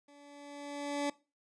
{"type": "tone with level ramp", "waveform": "20% pulse", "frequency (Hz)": 287.2, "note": "D4", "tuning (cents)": -39, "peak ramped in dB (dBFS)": [-52, -25], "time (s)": [0.08, 1.1], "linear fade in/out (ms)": 5, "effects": ["noise-tail reverb RT60 0.3 s tail -21 dB re dry", "resampled to 22050 Hz"]}